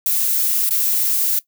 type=noise with dropouts; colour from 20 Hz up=violet; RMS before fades=-18 dBFS; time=0.06-1.39 s; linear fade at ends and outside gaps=1 ms; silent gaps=0.692-0.708 s; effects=noise-tail reverb RT60 0.1 s tail -18 dB re dry